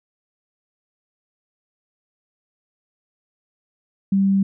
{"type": "tone", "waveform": "sine", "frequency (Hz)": 195.3, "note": "G3", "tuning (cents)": -6, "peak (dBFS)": -14, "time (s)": [4.12, 4.43], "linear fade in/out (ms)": 5, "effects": []}